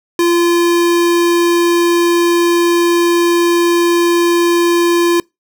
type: tone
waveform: square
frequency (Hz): 344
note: F4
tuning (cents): -26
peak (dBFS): -10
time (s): 0.19-5.2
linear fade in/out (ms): 2
effects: noise-tail reverb RT60 0.2 s tail -25 dB re dry